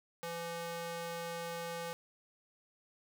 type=tone with high-pass filter; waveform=square; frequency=168.9 Hz; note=E3; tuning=42 cents sharp; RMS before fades=-41 dBFS; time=0.23-1.93 s; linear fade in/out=0 ms; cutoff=440 Hz; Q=0.99; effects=none